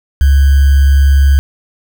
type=tone with sample-and-hold; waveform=sine; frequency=69.3 Hz; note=C#2; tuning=in tune; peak=-4 dBFS; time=0.21-1.39 s; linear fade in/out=0 ms; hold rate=1575 Hz; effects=none